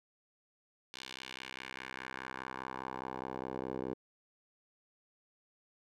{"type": "tone with band-pass filter sweep", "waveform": "10% pulse", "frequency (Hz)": 64.9, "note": "C2", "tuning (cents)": -13, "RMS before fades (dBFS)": -43, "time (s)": [0.94, 3.94], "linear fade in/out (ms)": 0, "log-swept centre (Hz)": [3800, 450], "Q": 1.6, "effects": []}